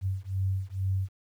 sine beating tone pair, 94.5 / 96.7 Hz, F#2 / G2, +37 / -23 cents, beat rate 2.2 Hz, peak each -30 dBFS, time 0.01-1.09 s, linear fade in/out 50 ms, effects 10-bit

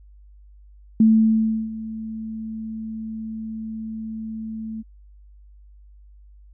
sine tone with ADSR envelope, 220.9 Hz, A3, 7 cents sharp, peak -10 dBFS, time 1-4.83 s, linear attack 3 ms, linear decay 690 ms, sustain -18 dB, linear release 27 ms, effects added 50 Hz sine -45 dBFS peak until 6.53 s

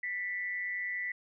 sine tone with amplitude modulation, 1975.5 Hz, B6, in tune, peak -30 dBFS, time 0.03-1.12 s, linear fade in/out 5 ms, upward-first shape sine, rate 190 Hz, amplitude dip 60%, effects none

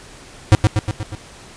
square tone with echo, 106.3 Hz, G#2, 41 cents sharp, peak -6 dBFS, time 0.52-0.55 s, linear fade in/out 0 ms, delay 120 ms, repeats 5, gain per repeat -4 dB, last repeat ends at 1.15 s, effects pink hiss -41 dBFS RMS until 1.56 s + resampled to 22050 Hz

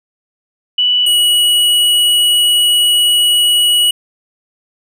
sine / square tone pair in turn, 2960 / 2923 Hz, F#7 / F#7, 0 / -22 cents, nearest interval unison, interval 22 cents, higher first, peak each -9 dBFS, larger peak neither, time 0.78-1.06 / 1.06-3.91 s, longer second, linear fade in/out 5 ms, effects none

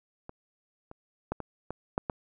clicks, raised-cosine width 1 ms, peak -27 / -30 / -16 / -22 / -21 / -13 / -16 dBFS, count 7, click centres 0.294 / 0.914 / 1.32 / 1.403 / 1.706 / 1.979 / 2.098 s, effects none

